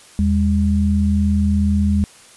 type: tone pair together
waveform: sine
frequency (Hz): 80.5 / 202.8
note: E2 / G#3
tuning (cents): -41 / -41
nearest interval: octave + major third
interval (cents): 1600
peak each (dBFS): -16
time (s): 0.19-2.04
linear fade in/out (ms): 0
effects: white hiss -45 dBFS RMS until 2.36 s + resampled to 24000 Hz